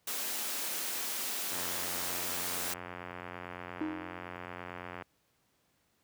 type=high-pass noise; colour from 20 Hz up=white; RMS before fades=-36 dBFS; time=0.07-2.74 s; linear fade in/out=5 ms; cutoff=200 Hz; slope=24 dB/octave
type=click train; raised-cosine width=0.5 ms; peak=-26 dBFS; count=312; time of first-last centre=1.52-5.022 s; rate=88.8 Hz
type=tone with exponential decay; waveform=triangle; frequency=311.1 Hz; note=D#4; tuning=in tune; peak=-28 dBFS; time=3.81-4.41 s; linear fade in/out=1 ms; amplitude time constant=130 ms
effects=pink hiss -73 dBFS RMS until 6.03 s + high-pass 80 Hz 12 dB/octave

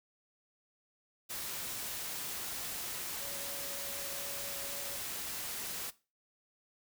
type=tone in noise; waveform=sine; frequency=561 Hz; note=C#5; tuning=21 cents sharp; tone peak=-49 dBFS; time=3.2-4.97 s; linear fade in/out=20 ms; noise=white; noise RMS=-40 dBFS; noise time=1.29-5.91 s; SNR=-12 dB; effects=noise-tail reverb RT60 0.3 s tail -18 dB re dry

